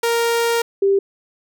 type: tone pair in turn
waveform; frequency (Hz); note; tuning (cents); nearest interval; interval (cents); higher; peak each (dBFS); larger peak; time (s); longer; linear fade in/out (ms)
sawtooth / sine; 466.2 / 394; A#4 / G4; 0 / +9; minor third; 291; first; -12; neither; 0.03-0.62 / 0.82-0.99; first; 5
effects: none